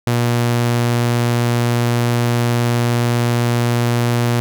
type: tone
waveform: sawtooth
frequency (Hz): 119.5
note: A#2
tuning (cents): +43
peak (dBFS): -10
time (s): 0.07-4.4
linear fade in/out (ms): 0
effects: none